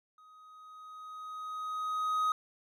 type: tone with level ramp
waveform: triangle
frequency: 1256 Hz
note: D#6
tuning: 16 cents sharp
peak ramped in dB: -54 to -24 dBFS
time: 0.18-2.32 s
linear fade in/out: 2 ms
effects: none